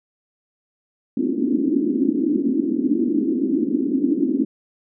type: band-pass noise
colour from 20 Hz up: pink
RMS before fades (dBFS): -20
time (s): 1.17-4.45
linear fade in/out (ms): 5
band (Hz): 240 to 330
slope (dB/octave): 48
effects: none